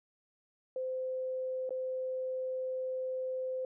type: tone with dropouts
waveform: sine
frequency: 516 Hz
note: C5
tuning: 24 cents flat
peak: -33 dBFS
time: 0.76-3.65 s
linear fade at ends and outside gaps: 2 ms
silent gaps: 1.693-1.706 s
effects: none